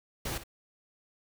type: noise with echo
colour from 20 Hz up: pink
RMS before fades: -35 dBFS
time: 0.25-0.38 s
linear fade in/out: 5 ms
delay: 57 ms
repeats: 1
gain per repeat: -12 dB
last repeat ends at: 0.437 s
effects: none